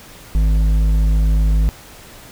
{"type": "tone with hard clipping", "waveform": "sine", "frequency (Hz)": 52.5, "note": "G#1", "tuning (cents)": 19, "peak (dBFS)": -13, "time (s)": [0.35, 1.69], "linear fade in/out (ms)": 0, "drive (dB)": 7, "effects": ["pink hiss -40 dBFS RMS until 2.31 s"]}